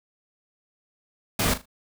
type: noise with echo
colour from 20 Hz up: pink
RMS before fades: -23 dBFS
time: 1.39-1.54 s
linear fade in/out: 5 ms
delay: 39 ms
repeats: 3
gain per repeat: -12 dB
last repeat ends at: 1.657 s
effects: none